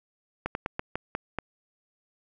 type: slowing click train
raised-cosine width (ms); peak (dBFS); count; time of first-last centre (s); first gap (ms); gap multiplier
0.5; -14; 7; 0.46-1.387; 91; 1.21
effects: none